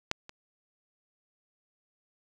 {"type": "clicks", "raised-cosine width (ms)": 0.2, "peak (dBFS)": [-10, -27], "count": 2, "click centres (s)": [0.114, 0.294], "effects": []}